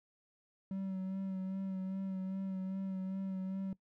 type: tone with vibrato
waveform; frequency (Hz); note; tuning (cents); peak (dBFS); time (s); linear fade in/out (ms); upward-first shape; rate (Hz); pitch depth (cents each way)
triangle; 190.5; G3; -49; -34; 0.71-3.73; 2; sine; 2.5; 26
effects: noise-tail reverb RT60 0.1 s tail -20 dB re dry